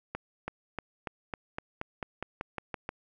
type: accelerating click train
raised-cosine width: 0.5 ms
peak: -19 dBFS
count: 13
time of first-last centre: 0.15-2.891 s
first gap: 330 ms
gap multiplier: 0.93
effects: none